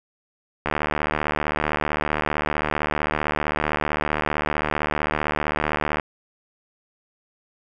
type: click train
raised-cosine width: 0.5 ms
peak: -7 dBFS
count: 404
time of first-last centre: 0.66-5.998 s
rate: 75.5 Hz
effects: none